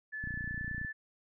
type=tone with pitch glide; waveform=sine; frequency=1733 to 1750.1 Hz; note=A6 to A6; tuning=-27 to -10 cents; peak=-37 dBFS; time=0.12-0.93 s; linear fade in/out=20 ms; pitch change=+17 cents; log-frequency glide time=0.24-0.74 s
type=click train; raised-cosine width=5 ms; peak=-29 dBFS; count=19; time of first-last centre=0.24-0.848 s; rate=29.6 Hz
effects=none